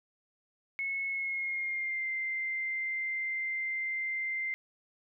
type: tone with pitch glide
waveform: sine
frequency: 2190 to 2087 Hz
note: C#7 to C7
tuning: -22 to -5 cents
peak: -31 dBFS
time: 0.79-4.54 s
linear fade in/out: 0 ms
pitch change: -83 cents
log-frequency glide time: 1.07-2.09 s
effects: none